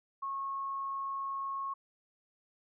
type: tone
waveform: sine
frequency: 1093 Hz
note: C#6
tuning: 25 cents flat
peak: -34 dBFS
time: 0.22-1.74 s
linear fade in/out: 10 ms
effects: none